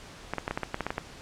clicks, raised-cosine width 0.5 ms, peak -14 dBFS, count 11, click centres 0.336 / 0.383 / 0.479 / 0.51 / 0.575 / 0.633 / 0.744 / 0.807 / 0.866 / 0.905 / 0.981 s, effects pink hiss -47 dBFS RMS until 1.21 s + low-pass 7000 Hz 12 dB/octave

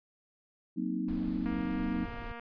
sine chord, C half-diminished seventh, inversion second, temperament equal, 185 / 233.1 / 261.6 / 311.1 Hz, Gb3 / Bb3 / C4 / Eb4, 0 / 0 / 0 / 0 cents, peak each -36 dBFS, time 0.76-2.06 s, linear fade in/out 20 ms
brown noise, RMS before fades -42 dBFS, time 1.08-2.32 s, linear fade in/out 5 ms
click train, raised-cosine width 0.5 ms, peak -30 dBFS, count 221, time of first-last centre 1.46-2.396 s, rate 235 Hz
effects resampled to 11025 Hz

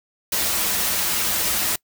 white noise with comb filter, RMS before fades -22 dBFS, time 0.32-1.76 s, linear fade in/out 5 ms, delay 7.5 ms, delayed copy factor -0.55, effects noise-tail reverb RT60 0.1 s tail -24 dB re dry

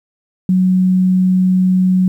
sine tone, 185 Hz, F#3, in tune, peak -9 dBFS, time 0.49-2.08 s, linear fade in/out 2 ms, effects 8-bit

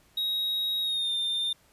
triangle tone with pitch glide, 3793 to 3609 Hz, A#7 to A7, +29 to +43 cents, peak -25 dBFS, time 0.17-1.53 s, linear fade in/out 5 ms, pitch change -86 cents, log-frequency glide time 0.81-1.12 s, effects pink hiss -62 dBFS RMS until 1.72 s + resampled to 32000 Hz

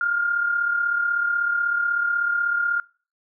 sine tone pair together, 1404.8 / 1441 Hz, F6 / F#6, +10 / -46 cents, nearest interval unison, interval 44 cents, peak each -20 / -29 dBFS, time 0.01-2.8 s, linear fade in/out 2 ms, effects noise-tail reverb RT60 0.4 s tail -24 dB re dry

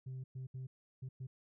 sine tone bursts at uneven times, 130 Hz, C3, 11 cents flat, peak -39 dBFS, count 5, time 0.06-0.24 / 0.35-0.47 / 0.54-0.67 / 1.02-1.09 / 1.2-1.27 s, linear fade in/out 10 ms, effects tanh soft clip ceiling -40 dBFS

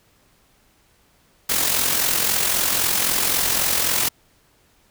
white noise with amplitude modulation, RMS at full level -18 dBFS, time 1.49-4.09 s, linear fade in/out 10 ms, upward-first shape sine, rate 43.8 Hz, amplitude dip 50%, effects pink hiss -59 dBFS RMS until 4.9 s

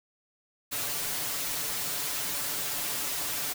white noise with comb filter, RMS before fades -32 dBFS, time 0.71-3.54 s, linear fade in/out 20 ms, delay 6.9 ms, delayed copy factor +1, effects none

